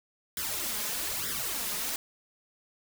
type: noise with flanger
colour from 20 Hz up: white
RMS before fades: -33 dBFS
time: 0.37-1.96 s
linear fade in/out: 2 ms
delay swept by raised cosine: 0.56 to 4.86 ms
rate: 1.1 Hz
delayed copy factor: +0.8
effects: none